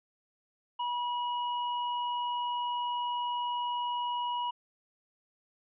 square tone, 970 Hz, B5, 31 cents flat, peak -31 dBFS, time 0.79-4.51 s, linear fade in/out 10 ms, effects resampled to 8000 Hz

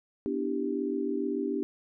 sine chord, E minor seventh, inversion second, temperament equal, 246.9 / 293.7 / 329.6 / 392 Hz, B3 / D4 / E4 / G4, 0 / 0 / 0 / 0 cents, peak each -34 / -32 / -38 / -32 dBFS, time 0.26-1.63 s, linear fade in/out 0 ms, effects none

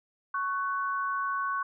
sine tone pair together, 1108.7 / 1498.9 Hz, C#6 / F#6, 0 / +22 cents, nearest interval perfect fourth, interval 522 cents, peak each -29 / -33 dBFS, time 0.34-1.63 s, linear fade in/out 5 ms, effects none

